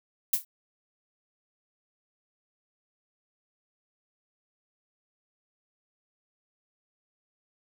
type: noise with exponential decay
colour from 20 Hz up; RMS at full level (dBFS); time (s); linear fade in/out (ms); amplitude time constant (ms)
violet; -19; 0.33-0.45; 5; 26
effects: none